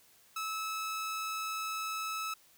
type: tone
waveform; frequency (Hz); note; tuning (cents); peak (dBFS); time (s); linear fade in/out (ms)
sawtooth; 1300; E6; -24; -31; 0.36-2.34; 5
effects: white hiss -63 dBFS RMS until 2.57 s